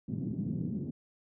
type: band-pass noise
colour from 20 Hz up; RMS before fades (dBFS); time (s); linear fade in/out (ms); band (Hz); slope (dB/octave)
pink; -35; 0.08-0.91; 10; 140 to 250; 24
effects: none